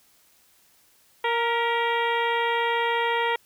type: harmonic tone with a mistuned harmonic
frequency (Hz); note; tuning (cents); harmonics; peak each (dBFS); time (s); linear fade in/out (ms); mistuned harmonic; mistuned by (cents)
466.2; A#4; 0; 1 / 2 / 3 / 4 / 5 / 6 / 7 / 8; -27 / -25 / -33 / -29 / -33 / -37 / -35 / -45; 1.24-3.36; 5; 4; +50
effects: white hiss -60 dBFS RMS until 3.45 s